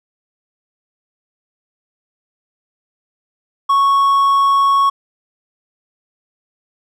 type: tone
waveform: triangle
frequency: 1107 Hz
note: C#6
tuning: 3 cents flat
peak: -8 dBFS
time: 3.69-4.9 s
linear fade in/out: 10 ms
effects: none